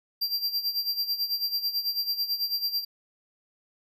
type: tone with tremolo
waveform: square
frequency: 4725 Hz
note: D8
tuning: 10 cents sharp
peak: -24 dBFS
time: 0.21-2.85 s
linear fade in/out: 10 ms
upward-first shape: sine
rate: 9.1 Hz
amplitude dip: 75%
effects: none